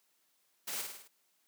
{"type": "noise with echo", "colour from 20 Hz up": "white", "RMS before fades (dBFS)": -39, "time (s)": [0.67, 0.82], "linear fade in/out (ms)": 10, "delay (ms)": 52, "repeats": 5, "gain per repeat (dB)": -4, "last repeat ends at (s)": 1.08, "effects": ["white hiss -74 dBFS RMS until 1.47 s", "high-pass 200 Hz 12 dB/octave"]}